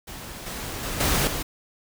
pink noise with level steps, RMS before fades -38 / -33 / -30 / -22 / -29 dBFS, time 0.07-1.43 s, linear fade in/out 10 ms, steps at 0.46 / 0.83 / 1 / 1.27 s, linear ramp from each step 5 ms, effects none

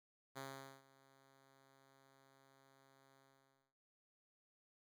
5% pulse tone with ADSR envelope, 135.5 Hz, C#3, 39 cents flat, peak -35 dBFS, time 0.35-3.74 s, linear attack 27 ms, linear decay 440 ms, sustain -22 dB, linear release 560 ms, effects none

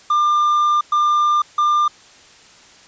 triangle tone bursts at uneven times, 1197 Hz, D6, 33 cents sharp, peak -11 dBFS, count 3, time 0.1-0.81 / 0.92-1.42 / 1.58-1.88 s, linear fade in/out 5 ms, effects white hiss -46 dBFS RMS until 2.87 s + resampled to 16000 Hz

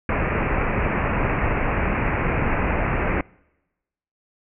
pink low-pass noise, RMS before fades -22 dBFS, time 0.09-3.21 s, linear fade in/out 2 ms, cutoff 2600 Hz, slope 96 dB/octave, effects noise-tail reverb RT60 1.0 s tail -26 dB re dry

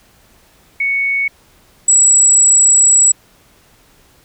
sine tone pair in turn, 2220 / 7811 Hz, C#7 / B8, +2 / -20 cents, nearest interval octave + minor seventh, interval 2178 cents, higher second, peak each -13 / -6 dBFS, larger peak second, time 0.8-1.28 / 1.88-3.12 s, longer second, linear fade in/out 5 ms, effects pink hiss -50 dBFS RMS until 4.24 s

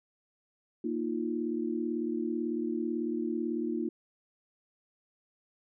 sine chord, Bb suspended fourth, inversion none, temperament equal, 233.1 / 311.1 / 349.2 Hz, Bb3 / Eb4 / F4, 0 / 0 / 0 cents, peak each -34 dBFS, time 0.84-3.89 s, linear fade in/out 5 ms, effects none

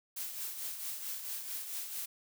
blue noise with tremolo, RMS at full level -38 dBFS, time 0.16-2.06 s, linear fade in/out 10 ms, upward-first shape triangle, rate 4.5 Hz, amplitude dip 55%, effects none

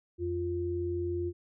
sine tone pair together, 87.3 / 349.2 Hz, F2 / F4, 0 / 0 cents, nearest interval 2 octaves, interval 2400 cents, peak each -35 / -31 dBFS, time 0.18-1.33 s, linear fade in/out 50 ms, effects none

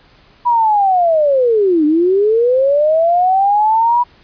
sine linear two-way sweep, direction down then up, 980 to 293.7 to 980 Hz, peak -9 dBFS, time 0.45-4.04 s, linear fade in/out 20 ms, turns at 1.85 s, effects pink hiss -48 dBFS RMS until 4.23 s + resampled to 11025 Hz

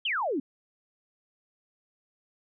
sine exponential sweep, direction down, 3329 to 246.9 Hz, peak -26 dBFS, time 0.05-0.4 s, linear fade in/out 5 ms, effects none

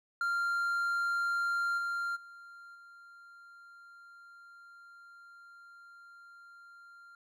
triangle tone with level steps, 1390 Hz, F6, 9 cents flat, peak -27 / -30 / -47 / -50 dBFS, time 0.21-7.15 s, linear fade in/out 2 ms, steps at 1.77 / 2.15 / 2.74 s, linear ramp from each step 20 ms, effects none

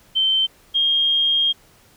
sine tone pair in turn, 3104 / 3230 Hz, G7 / G#7, -18 / -49 cents, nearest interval minor second, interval 69 cents, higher second, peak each -15 dBFS, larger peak neither, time 0.15-0.47 / 0.74-1.53 s, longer second, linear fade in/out 20 ms, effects pink hiss -53 dBFS RMS until 1.96 s

